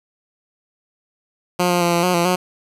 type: tone with pitch steps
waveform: 10% pulse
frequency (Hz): 178.4 / 176.1 / 172.6 / 171.5 / 180.8 / 171.6 / 181.6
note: F3 / F3 / F3 / F3 / F#3 / F3 / F#3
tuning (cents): +37 / +15 / -20 / -31 / -40 / -30 / -32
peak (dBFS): -7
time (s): 1.59-2.36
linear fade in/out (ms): 10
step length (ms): 110
effects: resampled to 32000 Hz + 8-bit